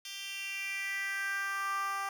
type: tone with high-pass filter sweep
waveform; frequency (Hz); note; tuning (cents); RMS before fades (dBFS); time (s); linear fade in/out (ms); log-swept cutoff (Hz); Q
10% pulse; 393.8; G4; +8; -36; 0.05-2.09; 2; 3600 to 940; 4.3
effects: none